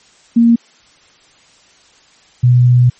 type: tone pair in turn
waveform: sine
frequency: 233.1 / 123.48 Hz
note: A#3 / B2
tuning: 0 / 0 cents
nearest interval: major seventh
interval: 1100 cents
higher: first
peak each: -5 dBFS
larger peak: neither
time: 0.36-0.56 / 2.43-2.9 s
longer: second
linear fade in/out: 10 ms
effects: white hiss -48 dBFS RMS until 2.99 s + MP3 32 kbps